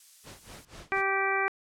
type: noise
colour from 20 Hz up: violet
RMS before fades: -46 dBFS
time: 0-0.65 s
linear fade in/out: 2 ms
type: noise with tremolo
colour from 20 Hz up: pink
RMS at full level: -45 dBFS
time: 0.23-1.03 s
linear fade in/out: 50 ms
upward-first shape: sine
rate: 4.1 Hz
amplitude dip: 90%
type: harmonic tone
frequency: 389.5 Hz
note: G4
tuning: 11 cents flat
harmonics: 1 / 2 / 3 / 4 / 5 / 6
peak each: -32 / -32 / -32 / -32 / -32 / -32 dBFS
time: 0.92-1.48 s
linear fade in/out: 0 ms
effects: low-pass 8000 Hz 12 dB/octave